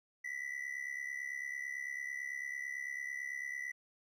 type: ring-modulated tone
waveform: triangle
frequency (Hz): 1975.5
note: B6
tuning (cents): 0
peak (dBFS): -34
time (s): 0.24-3.72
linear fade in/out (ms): 10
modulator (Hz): 34.5
effects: none